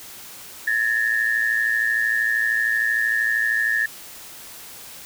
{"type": "tone pair together", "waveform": "sine", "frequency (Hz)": [1705, 1818], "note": ["G#6", "A#6"], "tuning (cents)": [45, -44], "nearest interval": "minor second", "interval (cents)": 111, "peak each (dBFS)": -21, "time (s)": [0.67, 3.86], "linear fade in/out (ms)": 5, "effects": ["white hiss -40 dBFS RMS until 5.05 s"]}